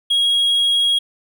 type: tone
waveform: triangle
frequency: 3296 Hz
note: G#7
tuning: 14 cents flat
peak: -12 dBFS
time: 0.1-0.99 s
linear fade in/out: 10 ms
effects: none